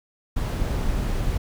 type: noise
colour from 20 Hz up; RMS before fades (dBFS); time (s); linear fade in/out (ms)
brown; -24; 0.36-1.38; 10
effects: none